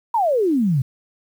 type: exponential sweep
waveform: sine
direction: down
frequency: 971 to 123.47 Hz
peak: -15 dBFS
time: 0.14-0.82 s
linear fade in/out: 5 ms
effects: 8-bit

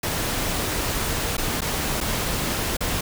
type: noise with dropouts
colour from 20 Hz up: pink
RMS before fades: -25 dBFS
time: 0.03-3.01 s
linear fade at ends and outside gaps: 5 ms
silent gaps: 1.369-1.379 / 1.608-1.617 / 2.005-2.01 / 2.769-2.806 s
effects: none

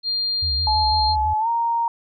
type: tone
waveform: sine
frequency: 4200 Hz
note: C8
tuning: 6 cents sharp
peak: -20 dBFS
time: 0.03-1.16 s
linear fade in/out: 50 ms
type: tone with vibrato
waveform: sine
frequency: 74.3 Hz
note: D2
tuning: 21 cents sharp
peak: -24 dBFS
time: 0.42-1.34 s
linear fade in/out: 10 ms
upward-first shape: square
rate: 6 Hz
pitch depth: 150 cents each way
type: tone with pitch glide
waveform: sine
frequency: 858 to 930.3 Hz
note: A5 to A#5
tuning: -44 to -4 cents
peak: -18 dBFS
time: 0.67-1.88 s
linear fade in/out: 2 ms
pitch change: +140 cents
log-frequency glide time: 1.39-1.48 s
effects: none

